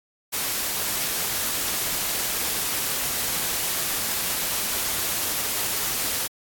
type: noise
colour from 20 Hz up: white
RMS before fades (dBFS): -26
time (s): 0.32-6.28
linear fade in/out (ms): 20
effects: AAC 64 kbps